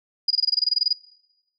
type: tone bursts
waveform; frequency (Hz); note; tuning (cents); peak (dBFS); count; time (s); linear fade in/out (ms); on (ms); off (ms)
sine; 4908; D#8; -25; -16; 14; 0.28-0.93; 5; 26; 22
effects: noise-tail reverb RT60 0.9 s tail -21 dB re dry